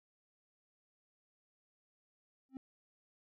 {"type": "tone with exponential growth", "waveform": "triangle", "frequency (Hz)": 264.1, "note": "C4", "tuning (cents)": 16, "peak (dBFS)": -36, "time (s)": [2.49, 2.57], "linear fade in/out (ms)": 1, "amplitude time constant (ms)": 16, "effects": []}